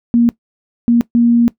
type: tone bursts at uneven times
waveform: sine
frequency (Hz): 236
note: A#3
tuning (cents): +22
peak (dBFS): -7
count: 3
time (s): 0.14-0.29 / 0.88-1.01 / 1.15-1.48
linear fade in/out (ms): 0
effects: noise-tail reverb RT60 0.1 s tail -19 dB re dry